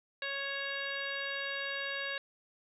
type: harmonic tone with a mistuned harmonic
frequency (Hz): 554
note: C#5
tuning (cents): -1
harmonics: 1 / 2 / 3 / 4 / 5 / 6 / 7 / 8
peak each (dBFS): -43 / -47 / -38 / -45 / -42 / -52 / -44 / -51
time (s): 0.22-2.18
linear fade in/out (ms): 2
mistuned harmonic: 7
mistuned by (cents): -35
effects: none